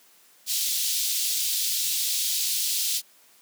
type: high-pass noise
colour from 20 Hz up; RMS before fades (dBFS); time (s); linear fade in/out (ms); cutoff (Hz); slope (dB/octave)
pink; -26; 0.46-3.02; 50; 3500; 24
effects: white hiss -57 dBFS RMS until 3.41 s + high-pass 200 Hz 12 dB/octave